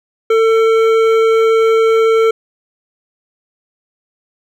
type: tone with hard clipping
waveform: sine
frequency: 448.2 Hz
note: A4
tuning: 32 cents sharp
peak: -10 dBFS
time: 0.3-2.31 s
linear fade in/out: 5 ms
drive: 11 dB
effects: none